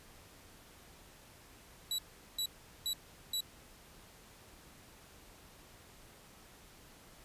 sawtooth tone bursts, 3925 Hz, B7, 11 cents flat, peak -30 dBFS, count 4, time 1.91-3.406 s, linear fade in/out 2 ms, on 74 ms, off 400 ms, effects pink hiss -58 dBFS RMS until 7.24 s + resampled to 32000 Hz

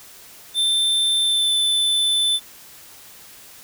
square tone with pitch glide, 3560 to 3521 Hz, A7 to A7, +20 to 0 cents, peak -17 dBFS, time 0.54-2.4 s, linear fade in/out 50 ms, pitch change -20 cents, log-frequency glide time 1.22-1.54 s, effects white hiss -44 dBFS RMS until 3.63 s

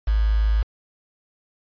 sine tone with quantisation, 53.3 Hz, G#1, 46 cents sharp, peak -16 dBFS, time 0.07-0.63 s, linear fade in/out 10 ms, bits 6, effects resampled to 11025 Hz

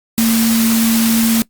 sine tone in noise, 227.1 Hz, A#3, 45 cents flat, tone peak -11 dBFS, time 0.18-1.42 s, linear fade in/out 0 ms, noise white, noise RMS -19 dBFS, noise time 0.18-1.42 s, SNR +5 dB, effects noise-tail reverb RT60 0.1 s tail -21 dB re dry + Opus 48 kbps

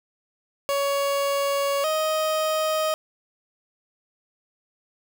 30% pulse tone pair in turn, 560 / 626 Hz, C#5 / D#5, +18 / +10 cents, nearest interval major second, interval 192 cents, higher second, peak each -19 dBFS, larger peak neither, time 0.69-1.84 / 1.84-2.94 s, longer first, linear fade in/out 0 ms, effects none

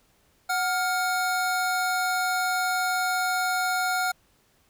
square tone pair together, 740 / 1405.8 Hz, F#5 / F6, 0 / +11 cents, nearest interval major seventh, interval 1111 cents, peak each -27 dBFS, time 0.49-4.12 s, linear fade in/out 10 ms, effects pink hiss -64 dBFS RMS until 4.69 s

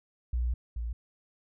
sine tone pair in turn, 60.4 / 57.79 Hz, B1 / A#1, -38 / -14 cents, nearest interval minor second, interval 76 cents, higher first, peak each -26 / -31 dBFS, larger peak first, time 0.33-0.54 / 0.76-0.93 s, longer first, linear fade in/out 5 ms, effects none

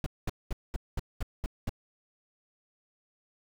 brown noise bursts, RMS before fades -30 dBFS, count 8, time 0.04-1.694 s, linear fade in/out 2 ms, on 23 ms, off 210 ms, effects none

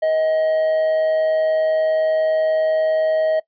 triangle tone with amplitude modulation, 631 Hz, D#5, 24 cents sharp, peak -12 dBFS, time 0.02-3.4 s, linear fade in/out 10 ms, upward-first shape sine, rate 159 Hz, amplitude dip 30%, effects noise-tail reverb RT60 0.1 s tail -20 dB re dry + resampled to 11025 Hz

